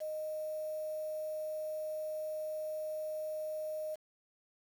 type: tone with quantisation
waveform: sine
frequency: 619 Hz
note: D#5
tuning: 9 cents flat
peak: -36 dBFS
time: 0-3.96 s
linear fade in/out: 20 ms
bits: 9
effects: none